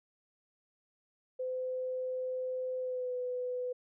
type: tone with pitch glide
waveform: sine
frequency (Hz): 511 to 498.8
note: C5 to B4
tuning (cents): -41 to +17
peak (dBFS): -33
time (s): 1.39-3.73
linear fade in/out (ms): 10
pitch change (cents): -42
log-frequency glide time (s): 2.79-3.14
effects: none